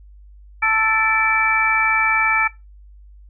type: harmonic tone with a mistuned harmonic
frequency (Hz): 440.6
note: A4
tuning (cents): +2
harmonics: 2 / 3 / 4 / 5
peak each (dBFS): -23 / -20 / -22 / -17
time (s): 0.62-2.48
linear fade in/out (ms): 10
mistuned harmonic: 5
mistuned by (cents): +87
effects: noise-tail reverb RT60 0.2 s tail -19 dB re dry + added 50 Hz sine -41 dBFS peak until 3.29 s